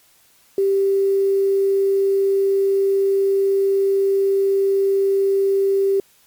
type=tone with quantisation; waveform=sine; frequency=392 Hz; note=G4; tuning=in tune; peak=-14 dBFS; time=0.58-6 s; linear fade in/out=2 ms; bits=7; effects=white hiss -55 dBFS RMS until 6.26 s + MP3 96 kbps